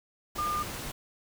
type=tone in noise; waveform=sine; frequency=1207 Hz; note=D6; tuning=47 cents sharp; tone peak=-28 dBFS; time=0.38-0.63 s; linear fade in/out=10 ms; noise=pink; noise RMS=-38 dBFS; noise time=0.35-0.92 s; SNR=+7 dB; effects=none